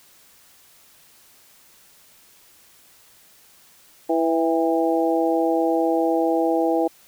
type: harmonic tone with a mistuned harmonic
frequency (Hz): 164.81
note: E3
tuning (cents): 0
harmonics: 2 / 3 / 4 / 5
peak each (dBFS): -21 / -23 / -24 / -25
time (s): 4.09-6.88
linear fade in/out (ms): 10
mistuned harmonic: 5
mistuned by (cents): -36
effects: white hiss -53 dBFS RMS until 7.07 s